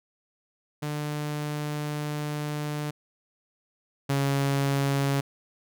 sawtooth tone pair in turn, 148.9 / 139.08 Hz, D3 / C#3, +24 / +6 cents, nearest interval minor second, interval 118 cents, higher first, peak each -25 / -19 dBFS, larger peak second, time 0.82-2.91 / 4.09-5.21 s, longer first, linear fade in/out 10 ms, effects none

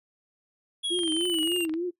square exponential sweep, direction down, 3353 to 2759 Hz, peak -27 dBFS, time 0.83-1.66 s, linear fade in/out 20 ms
sine tone with vibrato, 335.7 Hz, E4, 32 cents sharp, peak -26 dBFS, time 0.9-1.91 s, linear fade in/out 20 ms, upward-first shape triangle, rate 3.4 Hz, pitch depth 140 cents each way
click train, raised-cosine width 0.3 ms, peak -27 dBFS, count 18, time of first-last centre 0.99-1.739 s, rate 22.7 Hz
effects noise-tail reverb RT60 0.1 s tail -18 dB re dry + resampled to 32000 Hz

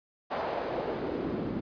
pink noise with band-pass filter sweep, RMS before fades -33 dBFS, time 0.3-1.61 s, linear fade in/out 20 ms, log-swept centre 800 to 240 Hz, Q 1.6, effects resampled to 11025 Hz

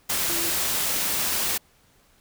sine tone in noise, 337.6 Hz, E4, 41 cents sharp, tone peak -33 dBFS, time 0.29-0.5 s, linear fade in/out 10 ms, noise white, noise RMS -25 dBFS, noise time 0.09-1.58 s, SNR -11 dB, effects pink hiss -60 dBFS RMS until 2.2 s

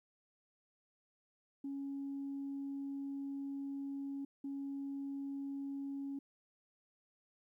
sine tone bursts at uneven times, 277.2 Hz, C#4, in tune, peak -38 dBFS, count 2, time 1.64-4.25 / 4.44-6.19 s, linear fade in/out 5 ms, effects tanh soft clip ceiling -35 dBFS + 13-bit

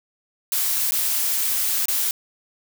blue noise with dropouts, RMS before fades -22 dBFS, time 0.52-2.11 s, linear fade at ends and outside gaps 1 ms, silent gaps 0.909-0.92 / 1.856-1.883 s, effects none

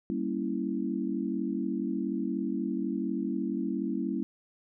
sine chord, G diminished seventh, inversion none, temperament equal, 196 / 233.1 / 277.2 / 329.6 Hz, G3 / Bb3 / Db4 / Fb4, 0 / 0 / 0 / 0 cents, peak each -34 dBFS, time 0.1-4.23 s, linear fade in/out 0 ms, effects none

